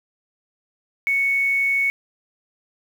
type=tone with quantisation; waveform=sine; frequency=2217 Hz; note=C#7; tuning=in tune; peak=-17 dBFS; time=1.07-1.9 s; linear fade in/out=0 ms; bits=7; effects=none